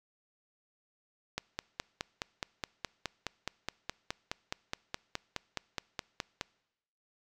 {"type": "click train", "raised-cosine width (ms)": 0.2, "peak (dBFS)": -16, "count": 25, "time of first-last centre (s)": [1.38, 6.411], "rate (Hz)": 4.77, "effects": ["noise-tail reverb RT60 0.9 s tail -24 dB re dry"]}